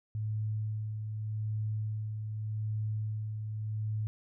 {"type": "tone with tremolo", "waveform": "sine", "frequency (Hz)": 107.7, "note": "A2", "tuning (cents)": -37, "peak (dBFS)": -30, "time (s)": [0.15, 4.07], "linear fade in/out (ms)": 0, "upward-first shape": "sine", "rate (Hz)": 0.84, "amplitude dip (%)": 40, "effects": []}